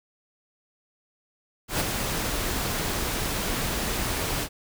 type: noise with ADSR envelope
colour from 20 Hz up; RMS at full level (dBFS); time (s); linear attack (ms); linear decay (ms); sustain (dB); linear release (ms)
pink; -23; 1.68-4.49; 120; 20; -5; 68
effects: none